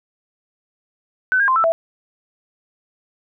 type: tone with pitch steps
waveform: sine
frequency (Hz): 1513 / 1620 / 1043 / 1324 / 660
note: F#6 / G#6 / C6 / E6 / E5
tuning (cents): +38 / -43 / -6 / +7 / +2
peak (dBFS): -13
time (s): 1.32-1.72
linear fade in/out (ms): 0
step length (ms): 80
effects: none